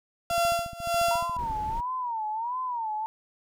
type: tone with tremolo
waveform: 35% pulse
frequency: 684 Hz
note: F5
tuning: 36 cents flat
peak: -20 dBFS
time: 0.3-1.37 s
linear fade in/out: 2 ms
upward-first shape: sine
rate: 1.7 Hz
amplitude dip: 90%
type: click train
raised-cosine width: 5 ms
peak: -30 dBFS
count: 18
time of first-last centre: 0.31-1.507 s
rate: 14.2 Hz
type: tone with vibrato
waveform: sine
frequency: 935 Hz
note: A#5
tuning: 5 cents sharp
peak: -28 dBFS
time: 1.11-3.06 s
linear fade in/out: 0 ms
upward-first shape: sine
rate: 1.5 Hz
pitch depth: 160 cents each way
type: noise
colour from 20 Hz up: brown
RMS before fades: -37 dBFS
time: 1.38-1.81 s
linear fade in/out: 10 ms
effects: none